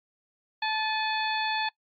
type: harmonic tone with a mistuned harmonic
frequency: 871 Hz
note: A5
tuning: 18 cents flat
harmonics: 1 / 2 / 3 / 4 / 5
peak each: -29 / -32 / -34 / -35 / -36 dBFS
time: 0.62-1.69 s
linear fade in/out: 5 ms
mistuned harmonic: 3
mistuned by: -60 cents
effects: noise-tail reverb RT60 0.1 s tail -23 dB re dry + AAC 48 kbps